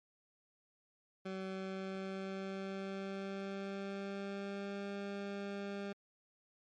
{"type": "tone with pitch glide", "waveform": "20% pulse", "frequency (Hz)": [190, 200], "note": ["F#3", "G3"], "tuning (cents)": [46, 35], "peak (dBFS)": -35, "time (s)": [1.25, 5.93], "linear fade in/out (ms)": 10, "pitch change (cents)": 89, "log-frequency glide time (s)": [1.47, 4.89], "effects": ["low-pass 4000 Hz 12 dB/octave", "MP3 64 kbps"]}